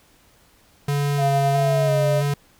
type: tone with vibrato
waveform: square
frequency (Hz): 141.6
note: C#3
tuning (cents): +37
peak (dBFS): -20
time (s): 0.88-2.34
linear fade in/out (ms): 5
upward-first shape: square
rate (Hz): 1.5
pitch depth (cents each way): 18
type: tone with pitch glide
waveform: sine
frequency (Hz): 691 to 601.6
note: F5 to D5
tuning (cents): -19 to +42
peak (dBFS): -19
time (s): 1.17-2.23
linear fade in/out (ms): 50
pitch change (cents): -239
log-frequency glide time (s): 1.55-2.07
effects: pink hiss -56 dBFS RMS until 2.59 s